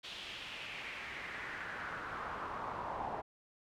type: noise with band-pass filter sweep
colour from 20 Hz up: brown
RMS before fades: -43 dBFS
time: 0.03-3.22 s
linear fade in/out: 20 ms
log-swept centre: 3500 to 820 Hz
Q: 3.1
effects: none